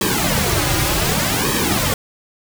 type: noise with flanger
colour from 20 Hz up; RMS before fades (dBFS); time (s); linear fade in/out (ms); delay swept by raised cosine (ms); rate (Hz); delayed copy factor
pink; -18; 0.01-1.94; 2; 1.4 to 4.6; 0.66; -0.9
effects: none